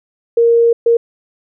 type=tone bursts at uneven times; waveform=sine; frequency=466.2 Hz; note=A#4; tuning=in tune; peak=-7 dBFS; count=2; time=0.37-0.73 / 0.86-0.97 s; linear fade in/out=5 ms; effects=none